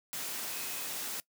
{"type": "tone in noise", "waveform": "sine", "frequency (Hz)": 2538, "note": "D#7", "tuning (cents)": 34, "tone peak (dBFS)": -49, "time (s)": [0.5, 0.88], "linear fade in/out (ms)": 0, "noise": "white", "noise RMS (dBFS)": -38, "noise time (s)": [0.13, 1.2], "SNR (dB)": -14, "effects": ["noise-tail reverb RT60 0.1 s tail -21 dB re dry", "high-pass 150 Hz 12 dB/octave"]}